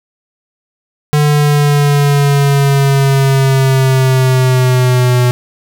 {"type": "linear sweep", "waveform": "square", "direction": "down", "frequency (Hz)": [148.9, 123.47], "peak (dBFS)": -8, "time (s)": [1.13, 5.31], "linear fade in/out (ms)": 0, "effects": []}